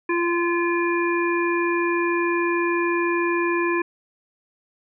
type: harmonic tone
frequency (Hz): 344.2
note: F4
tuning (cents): -25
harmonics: 1 / 3 / 5 / 7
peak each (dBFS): -21 / -26 / -28 / -29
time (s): 0.09-3.82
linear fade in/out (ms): 5
effects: none